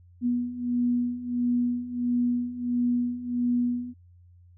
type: beating tone pair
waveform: sine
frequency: 242.3 / 243.8 Hz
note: B3 / B3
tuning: -33 / -22 cents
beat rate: 1.5 Hz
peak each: -29 / -25 dBFS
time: 0.21-3.94 s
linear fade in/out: 50 ms
effects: added 88 Hz sine -51 dBFS peak until 4.57 s